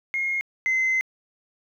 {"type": "tone pair in turn", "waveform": "sine", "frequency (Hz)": [2146, 2059], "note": ["C7", "C7"], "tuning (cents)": [43, -28], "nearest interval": "minor second", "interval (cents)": 71, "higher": "first", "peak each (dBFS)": [-22, -18], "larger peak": "second", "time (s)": [[0.14, 0.41], [0.66, 1.01]], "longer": "second", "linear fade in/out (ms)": 0, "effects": ["tanh soft clip ceiling -17 dBFS", "10-bit"]}